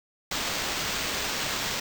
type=noise with sample-and-hold; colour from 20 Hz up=blue; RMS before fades=-30 dBFS; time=0.31-1.8 s; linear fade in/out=5 ms; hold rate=11025 Hz; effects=none